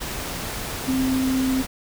sine tone in noise, 261.6 Hz, C4, in tune, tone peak -19 dBFS, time 0.87-1.63 s, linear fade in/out 20 ms, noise pink, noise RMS -30 dBFS, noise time 0-1.67 s, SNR +8 dB, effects none

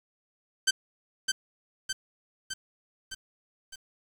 10% pulse tone with echo, 1548 Hz, G6, 22 cents flat, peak -11 dBFS, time 0.67-0.71 s, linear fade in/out 10 ms, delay 610 ms, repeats 5, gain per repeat -4 dB, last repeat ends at 3.76 s, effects low-pass 9000 Hz 12 dB/octave + 8-bit

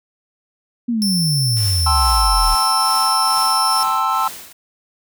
sine exponential sweep, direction down, 245.4 to 36.71 Hz, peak -16 dBFS, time 0.88-2.55 s, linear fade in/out 10 ms
sawtooth tone, 5360 Hz, E8, 28 cents sharp, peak -16 dBFS, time 1.02-3.83 s, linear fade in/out 0 ms
white noise with tremolo, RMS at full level -31 dBFS, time 1.56-4.53 s, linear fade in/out 10 ms, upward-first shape triangle, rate 2.3 Hz, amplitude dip 75%
triangle chord, A minor seventh, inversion third, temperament equal, 784 / 880 / 1046.5 / 1318.5 Hz, G5 / A5 / C6 / E6, 0 / 0 / 0 / 0 cents, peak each -22 / -20 / -19 / -17 dBFS, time 1.86-4.28 s, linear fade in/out 5 ms
effects none

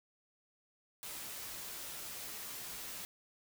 white noise with comb filter, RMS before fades -45 dBFS, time 1.03-3.05 s, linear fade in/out 0 ms, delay 13 ms, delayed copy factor -0.55, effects none

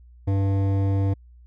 triangle tone with hard clipping, 98 Hz, G2, in tune, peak -21 dBFS, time 0.27-1.14 s, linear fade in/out 10 ms, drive 17 dB, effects added 60 Hz sine -46 dBFS peak until 1.46 s

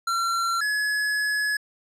square tone pair in turn, 1363 / 1695 Hz, F6 / G#6, -43 / +35 cents, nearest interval major third, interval 378 cents, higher second, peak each -23 dBFS, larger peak neither, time 0.07-0.61 / 0.61-1.57 s, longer second, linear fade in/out 5 ms, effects low-pass 10000 Hz 12 dB/octave

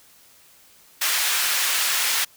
pink high-pass noise, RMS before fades -22 dBFS, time 1.01-2.25 s, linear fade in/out 10 ms, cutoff 1600 Hz, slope 12 dB/octave, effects white hiss -53 dBFS RMS until 2.36 s

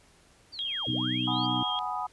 sine linear two-way sweep, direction down then up, 4800 to 72.3 to 4800 Hz, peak -39 dBFS, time 0.52-1.47 s, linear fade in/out 20 ms, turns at 0.9 s
sine tone with vibrato, 3239 Hz, G#7, 44 cents flat, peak -30 dBFS, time 0.59-1.79 s, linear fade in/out 0 ms, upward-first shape sine, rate 7.7 Hz, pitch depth 17 cents each way
harmonic tone, 62.1 Hz, B1, 10 cents sharp, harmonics 2 / 3 / 4 / 5, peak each -34 / -38 / -33 / -33 dBFS, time 0.87-1.63 s, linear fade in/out 5 ms
sine chord, G# minor seventh, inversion third, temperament equal, 740 / 830.6 / 987.8 / 1244.5 Hz, F#5 / G#5 / B5 / D#6, 0 / 0 / 0 / 0 cents, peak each -35 dBFS, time 1.27-2.07 s, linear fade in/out 10 ms
effects pink hiss -60 dBFS RMS until 2.12 s + resampled to 24000 Hz

